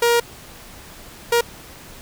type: tone bursts at uneven times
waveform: sawtooth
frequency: 472.2 Hz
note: A#4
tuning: 22 cents sharp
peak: -10 dBFS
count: 2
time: 0.02-0.2 / 1.32-1.41 s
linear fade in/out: 5 ms
effects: pink hiss -41 dBFS RMS until 2.01 s